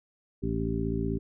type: harmonic tone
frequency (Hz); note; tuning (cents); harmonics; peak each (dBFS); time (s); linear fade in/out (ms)
55.8; A1; +25; 1 / 2 / 3 / 4 / 5 / 7; -34 / -34 / -34 / -34 / -34 / -34; 0.42-1.19; 20
effects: none